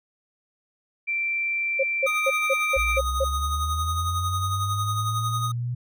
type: tone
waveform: sine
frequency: 2349 Hz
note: D7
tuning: in tune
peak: -23 dBFS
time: 1.07-2.99 s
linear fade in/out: 20 ms
type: tone bursts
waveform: sine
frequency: 539 Hz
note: C#5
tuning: 49 cents flat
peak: -19 dBFS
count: 7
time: 1.79-3.245 s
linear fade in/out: 10 ms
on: 45 ms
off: 190 ms
type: tone with tremolo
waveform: square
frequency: 1244.5 Hz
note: D#6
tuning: in tune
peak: -25 dBFS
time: 2.06-5.52 s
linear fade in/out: 10 ms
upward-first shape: sine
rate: 11 Hz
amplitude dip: 50%
type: linear sweep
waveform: sine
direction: up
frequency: 57.5 to 123.5 Hz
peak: -25 dBFS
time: 2.76-5.75 s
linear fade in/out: 10 ms
effects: none